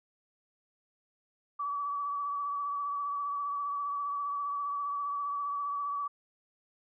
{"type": "tone with vibrato", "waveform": "sine", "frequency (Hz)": 1145, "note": "D6", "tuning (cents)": -44, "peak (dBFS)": -31, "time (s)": [1.59, 6.08], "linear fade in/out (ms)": 10, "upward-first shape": "triangle", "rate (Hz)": 15, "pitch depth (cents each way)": 33, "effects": []}